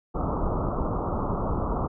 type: low-pass noise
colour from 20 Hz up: pink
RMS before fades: -27 dBFS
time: 0.14-1.88 s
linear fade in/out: 20 ms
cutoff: 1300 Hz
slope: 96 dB/octave
effects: none